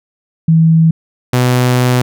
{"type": "tone pair in turn", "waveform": ["sine", "sawtooth"], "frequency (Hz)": [162.3, 125.11], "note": ["E3", "B2"], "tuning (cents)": [-27, 23], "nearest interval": "perfect fourth", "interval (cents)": 450, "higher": "first", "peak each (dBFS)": -5, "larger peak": "neither", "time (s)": [[0.48, 0.91], [1.33, 2.02]], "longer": "second", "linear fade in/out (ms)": 5, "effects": []}